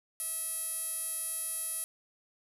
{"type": "tone with band-pass filter", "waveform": "sawtooth", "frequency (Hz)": 647, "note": "E5", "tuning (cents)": -32, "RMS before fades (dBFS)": -36, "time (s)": [0.2, 1.84], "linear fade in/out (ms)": 0, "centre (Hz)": 11000, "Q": 8.9, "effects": []}